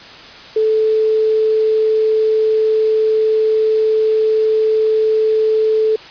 sine tone with quantisation, 436.7 Hz, A4, 13 cents flat, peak -11 dBFS, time 0.56-5.96 s, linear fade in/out 5 ms, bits 6, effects white hiss -36 dBFS RMS until 6.1 s + resampled to 11025 Hz

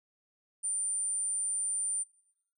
sine tone, 9100 Hz, C#9, 44 cents sharp, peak -30 dBFS, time 0.63-2.04 s, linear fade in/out 20 ms, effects noise-tail reverb RT60 0.8 s tail -20 dB re dry

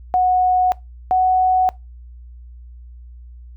sine tone pair in turn, 734 / 742.5 Hz, F#5 / F#5, -14 / +6 cents, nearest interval unison, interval 20 cents, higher second, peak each -12 dBFS, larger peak neither, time 0.14-0.72 / 1.11-1.69 s, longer neither, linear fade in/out 0 ms, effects noise-tail reverb RT60 0.2 s tail -22 dB re dry + added 60 Hz sine -36 dBFS peak until 3.56 s

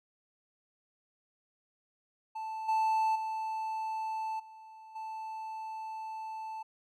triangle tone with level steps, 880 Hz, A5, in tune, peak -34 / -24 / -31 / -47 / -36 dBFS, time 2.35-6.63 s, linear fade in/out 10 ms, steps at 2.68 / 3.15 / 4.39 / 4.95 s, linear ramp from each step 10 ms, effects none

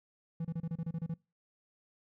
triangle tone bursts, 164.81 Hz, E3, in tune, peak -31 dBFS, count 10, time 0.4-1.141 s, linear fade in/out 5 ms, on 48 ms, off 29 ms, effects noise-tail reverb RT60 0.3 s tail -25 dB re dry

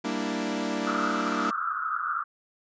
sawtooth chord, E half-diminished seventh, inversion first, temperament equal, 196 / 233.1 / 293.7 / 329.6 Hz, G3 / Bb3 / D4 / E4, 0 / 0 / 0 / 0 cents, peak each -31 / -28 / -28 / -31 dBFS, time 0.04-1.51 s, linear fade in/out 10 ms
white band-pass noise, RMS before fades -30 dBFS, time 0.86-2.24 s, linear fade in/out 10 ms, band 1200 to 1400 Hz, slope 96 dB/octave
effects resampled to 16000 Hz

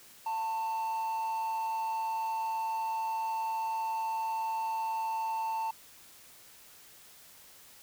triangle tone with amplitude modulation, 894 Hz, A5, 27 cents sharp, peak -27 dBFS, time 0.26-5.71 s, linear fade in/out 5 ms, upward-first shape sine, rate 190 Hz, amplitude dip 35%, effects white hiss -55 dBFS RMS until 7.82 s

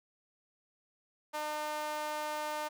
sawtooth tone with high-pass filter, 302.4 Hz, D#4, 49 cents flat, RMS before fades -37 dBFS, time 1.33-2.69 s, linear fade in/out 20 ms, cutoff 770 Hz, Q 2.8, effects none

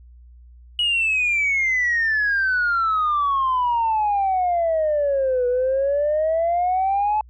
sine exponential two-way sweep, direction down then up, 2925 to 488 to 864 Hz, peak -16 dBFS, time 0.79-7.21 s, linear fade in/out 2 ms, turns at 5.47 s, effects tanh soft clip ceiling -14 dBFS + added 60 Hz sine -43 dBFS peak until 7.29 s

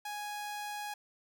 sawtooth tone, 830.6 Hz, G#5, in tune, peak -34 dBFS, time 0.05-0.94 s, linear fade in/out 5 ms, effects none

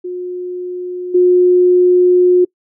sine tone with level steps, 360 Hz, F#4, 47 cents flat, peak -20 / -6 dBFS, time 0.04-2.45 s, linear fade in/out 10 ms, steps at 1.14 s, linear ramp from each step 10 ms, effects noise-tail reverb RT60 0.1 s tail -25 dB re dry

